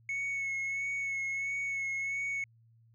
sine tone with vibrato, 2200 Hz, C#7, 14 cents flat, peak -29 dBFS, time 0.09-2.44 s, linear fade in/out 2 ms, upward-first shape sine, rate 1.5 Hz, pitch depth 24 cents each way, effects tanh soft clip ceiling -31 dBFS + added 114 Hz sine -60 dBFS peak until 2.94 s

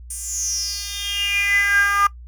10% pulse tone with high-pass filter sweep, 403.3 Hz, G4, 49 cents sharp, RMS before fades -21 dBFS, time 0.1-2.07 s, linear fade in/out 5 ms, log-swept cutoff 8800 to 1200 Hz, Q 9, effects noise-tail reverb RT60 0.1 s tail -18 dB re dry + added 60 Hz sine -36 dBFS peak until 2.27 s

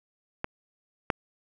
clicks, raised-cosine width 0.5 ms, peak -14 / -8 dBFS, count 2, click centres 0.444 / 1.102 s, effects none

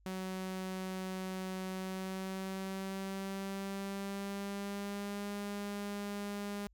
sawtooth tone with pitch glide, 187.4 to 203.2 Hz, F#3 to G#3, +22 to -38 cents, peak -34 dBFS, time 0.06-6.67 s, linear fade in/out 0 ms, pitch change +140 cents, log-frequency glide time 1.69-5.3 s, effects added 50 Hz sine -63 dBFS peak until 6.73 s

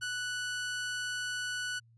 sawtooth tone, 1481 Hz, F#6, 1 cent sharp, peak -30 dBFS, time 0.01-1.8 s, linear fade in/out 20 ms, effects added 115 Hz sine -59 dBFS peak until 1.97 s + resampled to 22050 Hz

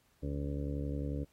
harmonic tone, 71.2 Hz, C#2, 47 cents sharp, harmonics 1 / 2 / 3 / 4 / 5 / 6 / 7 / 8, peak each -37 / -39 / -48 / -40 / -54 / -47 / -46 / -51 dBFS, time 0.22-1.25 s, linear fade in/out 20 ms, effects pink hiss -71 dBFS RMS until 1.32 s + AAC 48 kbps

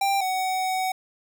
square tone pair in turn, 789 / 749.8 Hz, G5 / F#5, +11 / +23 cents, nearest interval minor second, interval 88 cents, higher first, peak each -21 / -24 dBFS, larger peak first, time 0.01-0.21 / 0.21-0.92 s, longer second, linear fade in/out 5 ms, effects none

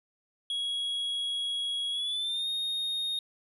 triangle tone with pitch glide, 3322 to 3707 Hz, G#7 to A#7, 0 to -10 cents, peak -28 dBFS, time 0.5-3.19 s, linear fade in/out 2 ms, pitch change +190 cents, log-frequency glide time 1.91-2.48 s, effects resampled to 32000 Hz

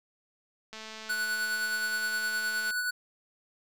click train, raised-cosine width 0.2 ms, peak -26 dBFS, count 434, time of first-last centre 0.73-2.707 s, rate 219 Hz
square tone with tremolo, 1480 Hz, F#6, in tune, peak -28 dBFS, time 1.09-2.91 s, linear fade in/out 10 ms, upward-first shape sine, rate 9.6 Hz, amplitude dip 35%
effects none

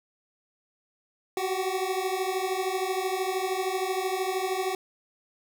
25% pulse beating tone pair, 370 / 383 Hz, F#4 / G4, 0 / -40 cents, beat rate 13 Hz, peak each -26 dBFS, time 1.37-4.75 s, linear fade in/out 2 ms, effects none

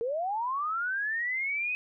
sine linear sweep, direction up, 444.7 to 2533 Hz, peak -28 dBFS, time 0.01-1.75 s, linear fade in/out 0 ms, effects none

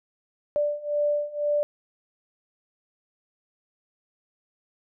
sine beating tone pair, 587 / 589 Hz, D5 / D5, -1 / +5 cents, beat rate 2 Hz, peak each -27 / -25 dBFS, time 0.56-1.63 s, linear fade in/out 0 ms, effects none

